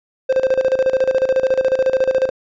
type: tone with tremolo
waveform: triangle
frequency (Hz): 523.3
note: C5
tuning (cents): 0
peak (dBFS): -9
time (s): 0.29-2.3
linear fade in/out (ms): 10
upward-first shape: square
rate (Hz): 14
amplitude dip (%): 75
effects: resampled to 16000 Hz